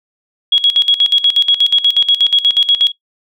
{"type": "tone with tremolo", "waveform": "sine", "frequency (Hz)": 3322, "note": "G#7", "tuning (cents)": 0, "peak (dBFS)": -6, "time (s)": [0.52, 2.92], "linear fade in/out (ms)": 5, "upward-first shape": "square", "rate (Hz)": 8.3, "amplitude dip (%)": 80, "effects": ["noise-tail reverb RT60 0.1 s tail -18 dB re dry"]}